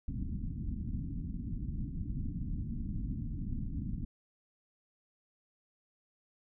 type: low-pass noise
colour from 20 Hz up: pink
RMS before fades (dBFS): -37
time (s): 0.08-4.05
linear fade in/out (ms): 2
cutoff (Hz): 270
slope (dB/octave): 48
effects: none